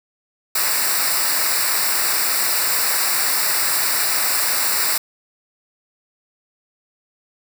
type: noise with comb filter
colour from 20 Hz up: white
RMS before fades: -19 dBFS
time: 0.55-4.98 s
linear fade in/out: 5 ms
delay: 0.31 ms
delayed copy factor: -0.85
effects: none